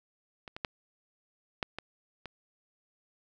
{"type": "clicks", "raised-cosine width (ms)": 0.3, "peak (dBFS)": [-27, -24, -15, -14, -21, -25], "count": 6, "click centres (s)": [0.478, 0.565, 0.648, 1.628, 1.786, 2.257], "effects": []}